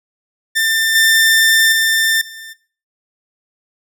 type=tone with level steps; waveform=sawtooth; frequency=1791 Hz; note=A6; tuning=30 cents sharp; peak=-9 / -5 / -8 / -27 dBFS; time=0.55-2.54 s; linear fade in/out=20 ms; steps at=0.95 / 1.72 / 2.21 s; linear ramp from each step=5 ms; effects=noise-tail reverb RT60 0.4 s tail -18 dB re dry